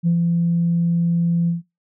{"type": "tone with ADSR envelope", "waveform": "sine", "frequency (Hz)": 170, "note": "F3", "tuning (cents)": -46, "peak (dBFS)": -12, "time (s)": [0.03, 1.62], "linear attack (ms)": 39, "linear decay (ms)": 89, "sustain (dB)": -3, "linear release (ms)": 140, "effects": ["noise-tail reverb RT60 0.2 s tail -18 dB re dry", "tanh soft clip ceiling -10 dBFS"]}